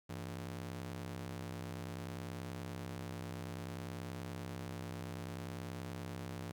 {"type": "ring-modulated tone", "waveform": "sawtooth", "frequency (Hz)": 130, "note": "C3", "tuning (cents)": -11, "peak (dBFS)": -35, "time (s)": [0.09, 6.52], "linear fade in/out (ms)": 10, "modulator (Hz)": 34.7, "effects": ["12-bit"]}